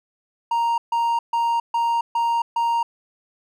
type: tone bursts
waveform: triangle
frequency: 932.3 Hz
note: A#5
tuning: in tune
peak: -16 dBFS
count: 6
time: 0.51-2.83 s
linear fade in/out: 5 ms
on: 270 ms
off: 140 ms
effects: none